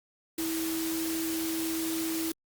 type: tone in noise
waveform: sine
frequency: 325.5 Hz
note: E4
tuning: 22 cents flat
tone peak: -30 dBFS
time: 0.38-2.32 s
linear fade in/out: 5 ms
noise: white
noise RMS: -36 dBFS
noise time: 0.38-2.32 s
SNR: +3 dB
effects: Opus 48 kbps